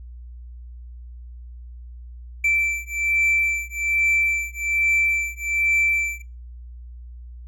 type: beating tone pair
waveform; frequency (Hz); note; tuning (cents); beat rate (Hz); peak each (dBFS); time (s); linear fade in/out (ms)
triangle; 2334 / 2335.2; D7 / D7; -11 / -10; 1.2; -21; 2.44-6.22; 5
effects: noise-tail reverb RT60 0.3 s tail -21 dB re dry + added 60 Hz sine -36 dBFS peak until 7.47 s